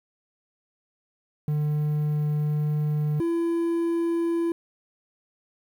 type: tone pair in turn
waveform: triangle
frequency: 149.9 / 336.5 Hz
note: D3 / E4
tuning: +36 / +36 cents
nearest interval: octave + major second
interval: 1400 cents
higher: second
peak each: -20 dBFS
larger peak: neither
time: 1.48-3.2 / 3.2-4.52 s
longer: first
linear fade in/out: 2 ms
effects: 9-bit